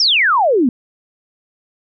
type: exponential sweep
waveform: sine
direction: down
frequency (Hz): 5670 to 227.4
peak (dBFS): -10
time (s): 0-0.69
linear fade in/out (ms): 2
effects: none